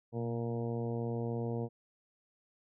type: harmonic tone with a mistuned harmonic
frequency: 116.8 Hz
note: A#2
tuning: 4 cents sharp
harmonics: 1 / 2 / 3 / 4 / 5 / 6 / 7 / 8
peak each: -36 / -39 / -43 / -39 / -48 / -48 / -53 / -54 dBFS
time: 0.12-1.69 s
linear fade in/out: 50 ms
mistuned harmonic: 1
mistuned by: +51 cents
effects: none